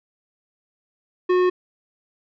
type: tone with tanh clipping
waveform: sine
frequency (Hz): 363.4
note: F#4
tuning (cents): -31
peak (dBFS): -17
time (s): 1.29-1.5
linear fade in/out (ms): 10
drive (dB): 14
effects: none